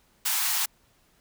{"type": "high-pass noise", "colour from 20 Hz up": "white", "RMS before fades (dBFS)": -26, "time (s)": [0.25, 0.66], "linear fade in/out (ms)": 10, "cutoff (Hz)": 730, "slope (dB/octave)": 96, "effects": ["pink hiss -64 dBFS RMS until 1.2 s"]}